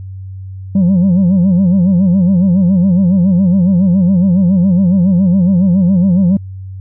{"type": "tone with vibrato", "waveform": "sine", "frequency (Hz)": 184.2, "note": "F#3", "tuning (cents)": -7, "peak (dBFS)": -4, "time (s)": [0.75, 6.37], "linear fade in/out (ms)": 5, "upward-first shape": "sine", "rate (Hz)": 7.2, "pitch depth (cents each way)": 130, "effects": ["tanh soft clip ceiling -6 dBFS", "added 95 Hz sine -24 dBFS peak until 6.8 s"]}